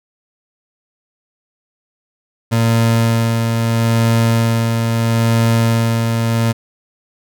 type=tone with tremolo; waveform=30% pulse; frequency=114.8 Hz; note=A#2; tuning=26 cents flat; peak=-8 dBFS; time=2.51-6.53 s; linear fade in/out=20 ms; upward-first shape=sine; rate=0.76 Hz; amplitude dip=35%; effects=none